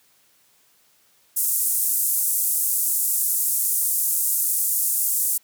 white band-pass noise, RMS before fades -22 dBFS, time 1.36-5.38 s, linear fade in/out 10 ms, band 8200 to 15000 Hz, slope 24 dB/octave, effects white hiss -60 dBFS RMS until 5.43 s + high-pass 80 Hz 12 dB/octave

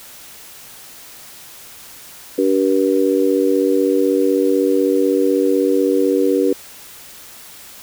harmonic tone, 96 Hz, G2, 36 cents flat, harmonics 3 / 4 / 5, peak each -17 / -17 / -17 dBFS, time 2.38-6.53 s, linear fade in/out 5 ms, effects white hiss -39 dBFS RMS until 7.82 s

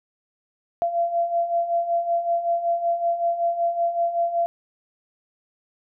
sine beating tone pair, 680 / 685.3 Hz, F5 / F5, -46 / -33 cents, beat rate 5.3 Hz, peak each -27 / -21 dBFS, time 0.82-4.46 s, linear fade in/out 0 ms, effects none

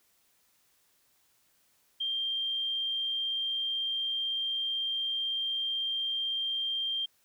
sine tone, 3179 Hz, G7, 24 cents sharp, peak -29 dBFS, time 2-7.06 s, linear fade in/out 10 ms, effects white hiss -69 dBFS RMS until 7.24 s

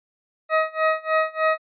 20% pulse tone with tremolo, 633 Hz, D#5, 30 cents sharp, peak -11 dBFS, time 0.49-1.58 s, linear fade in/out 50 ms, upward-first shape sine, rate 3.3 Hz, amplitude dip 95%, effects resampled to 8000 Hz

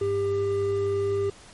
triangle tone pair together, 99.7 / 398.4 Hz, G2 / G4, +30 / +28 cents, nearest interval 2 octaves, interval 2398 cents, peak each -30 / -21 dBFS, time 0.01-1.3 s, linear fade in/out 5 ms, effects pink hiss -49 dBFS RMS until 1.53 s + MP3 48 kbps

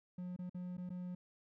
triangle tone with dropouts, 179.8 Hz, F#3, 49 cents flat, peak -39 dBFS, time 0.18-1.15 s, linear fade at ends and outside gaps 5 ms, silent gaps 0.364-0.389 / 0.496-0.545 / 0.77-0.779 / 0.893-0.902 s, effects none

